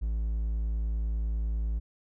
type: tone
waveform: triangle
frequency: 55 Hz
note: A1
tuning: in tune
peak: -25 dBFS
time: 0.01-1.8 s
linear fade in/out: 20 ms
effects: none